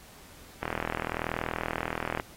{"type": "click train", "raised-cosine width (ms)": 0.5, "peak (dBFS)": -15, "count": 65, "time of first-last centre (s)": [0.63, 2.199], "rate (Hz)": 40.8, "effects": ["pink hiss -52 dBFS RMS until 2.36 s", "AAC 48 kbps"]}